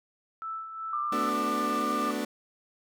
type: tone with tremolo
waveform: sine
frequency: 1318.5 Hz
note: E6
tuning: in tune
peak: -32 dBFS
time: 0.42-1.29 s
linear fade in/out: 0 ms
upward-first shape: sine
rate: 2.7 Hz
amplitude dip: 55%
type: tone with vibrato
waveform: sine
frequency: 1191 Hz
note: D6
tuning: 24 cents sharp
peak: -28 dBFS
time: 0.93-2.11 s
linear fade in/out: 2 ms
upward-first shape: square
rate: 9.1 Hz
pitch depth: 9 cents each way
type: chord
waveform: 30% pulse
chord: B minor seventh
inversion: third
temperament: equal with one note detuned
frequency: 220 / 250.5 / 293.7 / 370 Hz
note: A3 / B3 / D4 / F#4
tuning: 0 / +25 / 0 / 0 cents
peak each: -32 / -32 / -31 / -37 dBFS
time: 1.12-2.25 s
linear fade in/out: 5 ms
effects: none